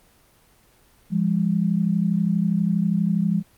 sine tone pair together, 171.12 / 203.5 Hz, F3 / G#3, -35 / -35 cents, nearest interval minor third, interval 300 cents, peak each -21 dBFS, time 1.1-3.43 s, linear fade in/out 50 ms, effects pink hiss -57 dBFS RMS until 3.57 s + Opus 24 kbps

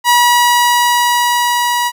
sawtooth tone with level ramp, 966 Hz, B5, 39 cents flat, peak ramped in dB -3 to -9 dBFS, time 0.04-1.92 s, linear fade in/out 50 ms, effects none

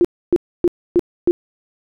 sine tone bursts, 349.2 Hz, F4, in tune, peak -9 dBFS, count 5, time 0.01-1.31 s, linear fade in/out 0 ms, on 36 ms, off 280 ms, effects none

